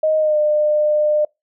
sine tone with pitch glide, 624 to 602.4 Hz, D#5 to D5, +5 to +44 cents, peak -13 dBFS, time 0.03-1.25 s, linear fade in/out 5 ms, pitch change -61 cents, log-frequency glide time 0.18-0.38 s, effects noise-tail reverb RT60 0.2 s tail -26 dB re dry

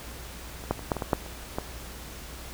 clicks, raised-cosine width 1 ms, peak -27 / -10 / -25 / -10 / -17 / -15 / -7 / -28 / -14 dBFS, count 9, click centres 0.639 / 0.71 / 0.793 / 0.918 / 0.967 / 1.022 / 1.132 / 1.263 / 1.585 s, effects added 60 Hz sine -43 dBFS peak until 2.53 s + pink hiss -43 dBFS RMS until 2.53 s

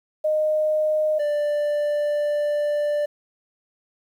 sine / triangle tone pair in turn, 616 / 589.7 Hz, D#5 / D5, -17 / +7 cents, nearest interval minor second, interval 76 cents, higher first, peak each -18 dBFS, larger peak neither, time 0.24-1.19 / 1.19-3.06 s, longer second, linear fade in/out 10 ms, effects 9-bit

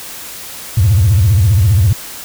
triangle tone with vibrato, 98 Hz, G2, in tune, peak -3 dBFS, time 0.77-1.93 s, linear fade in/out 5 ms, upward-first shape sine, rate 15 Hz, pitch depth 300 cents each way, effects tanh soft clip ceiling -4 dBFS + white hiss -29 dBFS RMS until 2.24 s

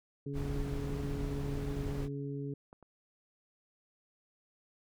harmonic tone, 140.6 Hz, C#3, 25 cents sharp, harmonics 1 / 2 / 3, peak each -38 / -41 / -43 dBFS, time 0.26-2.54 s, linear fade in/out 5 ms
brown noise, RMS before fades -38 dBFS, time 0.33-2.09 s, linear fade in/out 50 ms
clicks, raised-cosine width 1 ms, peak -38 / -42 dBFS, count 2, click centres 2.729 / 2.827 s
effects none

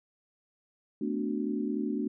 sine chord, B minor seventh, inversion third, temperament equal with one note detuned, 220 / 250.2 / 293.7 / 370 Hz, A3 / B3 / D4 / F#4, 0 / +23 / 0 / 0 cents, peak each -33 / -35 / -33 / -37 dBFS, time 1.01-2.08 s, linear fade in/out 5 ms, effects none

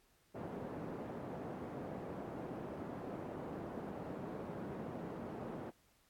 pink band-pass noise, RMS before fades -45 dBFS, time 0.34-5.71 s, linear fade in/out 20 ms, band 170 to 680 Hz, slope 12 dB/octave, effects pink hiss -72 dBFS RMS until 6.09 s + AAC 64 kbps

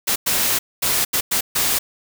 white noise bursts at uneven times, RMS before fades -19 dBFS, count 6, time 0.07-0.16 / 0.26-0.59 / 0.82-1.05 / 1.13-1.21 / 1.31-1.41 / 1.55-1.79 s, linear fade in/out 10 ms, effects none

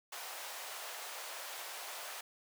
pink high-pass noise, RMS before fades -45 dBFS, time 0.12-2.21 s, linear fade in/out 5 ms, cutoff 590 Hz, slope 24 dB/octave, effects none

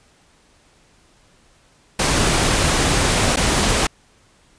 pink noise with dropouts, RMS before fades -17 dBFS, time 1.99-3.87 s, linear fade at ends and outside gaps 5 ms, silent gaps 3.361-3.369 s, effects pink hiss -55 dBFS RMS until 4.58 s + resampled to 22050 Hz

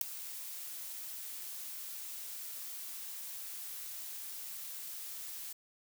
blue noise with ADSR envelope, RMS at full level -25 dBFS, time 0.01-5.53 s, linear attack 4 ms, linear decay 4 ms, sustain -19 dB, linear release 6 ms, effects none

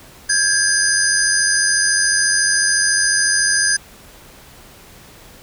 sine tone cluster, 1599 / 1693 / 4944 / 6190 / 9370 Hz, G6 / G#6 / D#8 / G8 / D9, +34 / +33 / -12 / -23 / -5 cents, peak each -20 dBFS, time 0.29-3.77 s, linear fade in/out 10 ms, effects pink hiss -43 dBFS RMS until 5.42 s

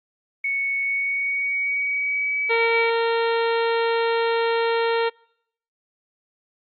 sine tone with pitch glide, 2217 to 2297 Hz, C#7 to D7, 0 to -39 cents, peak -21 dBFS, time 0.44-2.9 s, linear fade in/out 5 ms, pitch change +61 cents, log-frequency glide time 0.79-2.71 s
harmonic tone, 460.5 Hz, A#4, 21 cents flat, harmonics 1 / 2 / 3 / 4 / 5 / 6 / 7 / 8 / 9, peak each -20 / -26 / -30 / -32 / -34 / -36 / -37 / -38 / -39 dBFS, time 2.49-5.1 s, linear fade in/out 20 ms
effects noise-tail reverb RT60 0.7 s tail -26 dB re dry + Opus 24 kbps

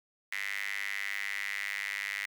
sawtooth tone with high-pass filter, 100.2 Hz, G2, 38 cents sharp, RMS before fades -36 dBFS, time 0.32-2.26 s, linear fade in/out 5 ms, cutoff 2000 Hz, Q 8, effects none

